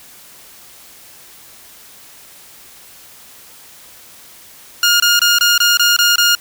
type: tone bursts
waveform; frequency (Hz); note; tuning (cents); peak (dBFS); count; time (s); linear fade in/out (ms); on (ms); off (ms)
15% pulse; 1419; F6; +27; -3; 8; 4.83-6.351; 2; 170; 23
effects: white hiss -41 dBFS RMS until 6.4 s